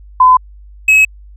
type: tone pair in turn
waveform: sine / triangle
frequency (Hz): 1015 / 2565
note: B5 / E7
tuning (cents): +47 / -48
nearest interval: octave + major third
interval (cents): 1605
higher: second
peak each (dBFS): -3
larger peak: neither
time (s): 0.2-0.37 / 0.88-1.05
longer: neither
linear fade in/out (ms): 5
effects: added 50 Hz sine -34 dBFS peak until 1.36 s